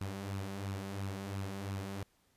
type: tone with flanger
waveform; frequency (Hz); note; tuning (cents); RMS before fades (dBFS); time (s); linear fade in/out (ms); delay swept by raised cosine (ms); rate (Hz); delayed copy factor
sawtooth; 98; G2; 0; -40; 0.01-2.03; 0; 0.74 to 5.54; 2.9; +0.5
effects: pink hiss -72 dBFS RMS until 2.36 s + resampled to 32000 Hz